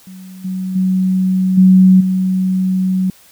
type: tone with level steps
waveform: sine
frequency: 186.8 Hz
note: F#3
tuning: 17 cents sharp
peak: -31 / -18 / -11 / -4 / -12 dBFS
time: 0.07-3.1 s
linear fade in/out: 2 ms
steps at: 0.44 / 0.75 / 1.57 / 2 s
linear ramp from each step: 10 ms
effects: white hiss -46 dBFS RMS until 3.31 s